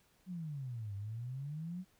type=exponential two-way sweep; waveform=sine; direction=down then up; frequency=189.6 to 98 to 189.6 Hz; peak=-39 dBFS; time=0.26-1.85 s; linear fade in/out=50 ms; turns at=0.95 s; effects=pink hiss -71 dBFS RMS until 1.99 s